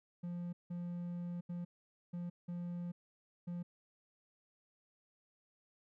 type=tone bursts at uneven times; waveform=triangle; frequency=174.61 Hz; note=F3; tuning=in tune; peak=-37 dBFS; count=6; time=0.23-0.53 / 0.7-1.41 / 1.49-1.65 / 2.13-2.3 / 2.48-2.92 / 3.47-3.63 s; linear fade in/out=10 ms; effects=none